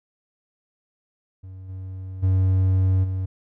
triangle tone with level steps, 94 Hz, F#2, 28 cents sharp, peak -34 / -29 / -14 / -21 dBFS, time 1.43-3.26 s, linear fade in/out 10 ms, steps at 1.68 / 2.22 / 3.03 s, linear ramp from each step 20 ms, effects none

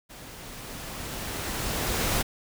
pink noise with level ramp, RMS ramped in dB -45 to -25 dBFS, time 0.09-2.23 s, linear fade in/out 20 ms, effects none

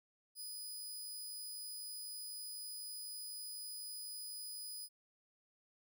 15% pulse tone, 4976 Hz, D#8, 1 cent flat, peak -38 dBFS, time 0.35-4.89 s, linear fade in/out 50 ms, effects none

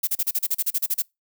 violet noise bursts, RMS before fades -22 dBFS, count 13, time 0.03-1.022 s, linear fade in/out 10 ms, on 44 ms, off 35 ms, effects noise-tail reverb RT60 0.2 s tail -26 dB re dry

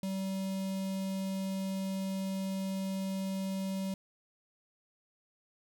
square tone with notch filter, 192 Hz, G3, 36 cents flat, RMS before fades -35 dBFS, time 0.03-3.94 s, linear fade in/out 2 ms, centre 1500 Hz, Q 0.83, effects none

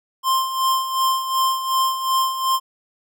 square tone with tremolo, 1051 Hz, C6, 7 cents sharp, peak -16 dBFS, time 0.23-2.6 s, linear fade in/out 50 ms, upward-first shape sine, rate 2.7 Hz, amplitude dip 65%, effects none

